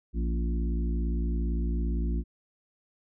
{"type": "harmonic tone with a mistuned harmonic", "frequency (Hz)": 57.6, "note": "A#1", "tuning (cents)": -20, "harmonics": [1, 3, 4, 5, 6], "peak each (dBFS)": [-26, -36, -38, -40, -42], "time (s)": [0.13, 2.24], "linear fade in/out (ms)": 50, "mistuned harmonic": 5, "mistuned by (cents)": -39, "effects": []}